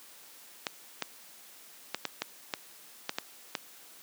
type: clicks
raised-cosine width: 0.2 ms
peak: -13 dBFS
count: 9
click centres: 0.668 / 1.023 / 1.946 / 2.053 / 2.22 / 2.538 / 3.094 / 3.185 / 3.552 s
effects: white hiss -53 dBFS RMS until 4.02 s + high-pass 200 Hz 12 dB/octave